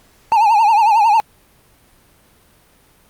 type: tone with vibrato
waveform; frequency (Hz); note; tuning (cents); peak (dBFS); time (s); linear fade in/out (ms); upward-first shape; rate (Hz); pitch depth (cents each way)
triangle; 868; A5; -24; -7; 0.32-1.2; 0; triangle; 11; 140
effects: pink hiss -52 dBFS RMS until 3.09 s + Opus 48 kbps